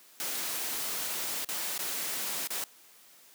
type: noise with dropouts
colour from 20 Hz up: white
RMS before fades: -34 dBFS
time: 0.2-2.64 s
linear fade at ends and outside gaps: 1 ms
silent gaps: 1.447-1.488 / 1.779-1.791 / 2.473-2.504 s
effects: white hiss -57 dBFS RMS until 3.34 s + high-pass 200 Hz 12 dB/octave